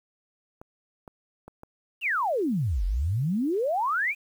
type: clicks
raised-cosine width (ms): 1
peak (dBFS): -29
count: 4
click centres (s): 0.615 / 1.078 / 1.48 / 1.634
type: exponential two-way sweep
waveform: sine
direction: down then up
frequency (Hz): 2960 to 42.47 to 2561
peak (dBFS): -23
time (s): 2.01-4.15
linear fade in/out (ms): 50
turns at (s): 2.85
effects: 9-bit